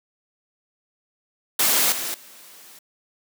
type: noise with level steps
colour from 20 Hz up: white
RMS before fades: -19 / -28 / -46 dBFS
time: 1.59-2.79 s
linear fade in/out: 5 ms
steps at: 1.92 / 2.14 s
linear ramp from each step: 2 ms
effects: high-pass 200 Hz 12 dB/octave